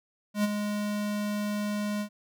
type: tone with ADSR envelope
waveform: square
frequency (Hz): 207.7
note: G#3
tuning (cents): 0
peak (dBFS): -22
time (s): 0.34-2.09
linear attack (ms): 100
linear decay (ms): 26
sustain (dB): -7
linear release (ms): 82
effects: none